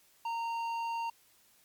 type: tone with tanh clipping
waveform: sine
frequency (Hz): 923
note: A#5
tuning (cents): -17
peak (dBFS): -34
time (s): 0.25-1.1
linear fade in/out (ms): 5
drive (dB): 10
effects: white hiss -65 dBFS RMS until 1.64 s + MP3 96 kbps